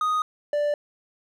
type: tone pair in turn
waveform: triangle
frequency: 1244.5 / 587.3 Hz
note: D#6 / D5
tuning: 0 / 0 cents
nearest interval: octave + minor second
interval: 1300 cents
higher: first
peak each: -19 dBFS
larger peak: neither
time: 0.01-0.22 / 0.53-0.74 s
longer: neither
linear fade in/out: 2 ms
effects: none